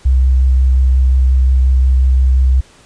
sine tone with vibrato, 64.7 Hz, C2, 19 cents flat, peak -7 dBFS, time 0.05-2.61 s, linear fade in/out 10 ms, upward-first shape sine, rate 5.6 Hz, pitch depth 12 cents each way, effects pink hiss -45 dBFS RMS until 2.85 s + resampled to 22050 Hz

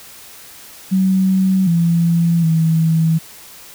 sine tone with pitch steps, 189.3 / 168.7 / 161.9 Hz, F#3 / E3 / E3, +40 / +40 / -31 cents, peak -11 dBFS, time 0.91-3.19 s, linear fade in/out 20 ms, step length 760 ms, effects white hiss -39 dBFS RMS until 3.74 s

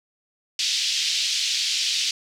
white band-pass noise, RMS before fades -24 dBFS, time 0.59-2.11 s, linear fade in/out 2 ms, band 2800 to 5400 Hz, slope 24 dB/octave, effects none

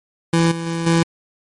25% pulse tone with level steps, 166.6 Hz, E3, 19 cents sharp, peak -9 / -20 / -17 / -9 dBFS, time 0.33-1.03 s, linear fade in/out 5 ms, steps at 0.51 / 0.66 / 0.86 s, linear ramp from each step 10 ms, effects MP3 48 kbps

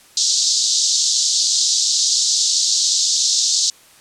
white band-pass noise, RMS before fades -17 dBFS, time 0.17-3.7 s, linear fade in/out 2 ms, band 3800 to 7200 Hz, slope 48 dB/octave, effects white hiss -48 dBFS RMS until 4 s + low-pass 11000 Hz 12 dB/octave

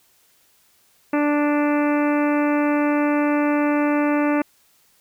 harmonic tone, 293.7 Hz, D4, in tune, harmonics 1 / 2 / 3 / 4 / 5 / 6 / 7 / 8 / 9, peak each -18 / -24 / -28 / -30 / -32 / -34 / -35 / -36 / -37 dBFS, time 1.13-4.42 s, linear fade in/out 5 ms, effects white hiss -59 dBFS RMS until 5 s

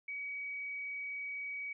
sine tone, 2266 Hz, C#7, 37 cents sharp, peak -38 dBFS, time 0.08-1.73 s, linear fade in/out 5 ms, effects none

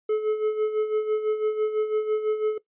triangle tone with tremolo, 430 Hz, A4, 40 cents flat, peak -17 dBFS, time 0.09-2.58 s, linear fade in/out 5 ms, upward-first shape sine, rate 6 Hz, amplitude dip 65%, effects noise-tail reverb RT60 0.1 s tail -18 dB re dry + resampled to 8000 Hz

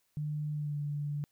sine tone with pitch glide, 150 to 146.07 Hz, D3 to D3, +37 to -9 cents, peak -32 dBFS, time 0.17-1.24 s, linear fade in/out 0 ms, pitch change -46 cents, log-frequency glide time 0.53-0.77 s, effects white hiss -75 dBFS RMS until 1.31 s

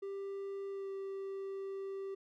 triangle tone with pitch glide, 394.3 to 389.8 Hz, G4 to G4, +10 to -10 cents, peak -37 dBFS, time 0.02-2.15 s, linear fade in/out 10 ms, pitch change -20 cents, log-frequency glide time 0.7-0.9 s, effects none

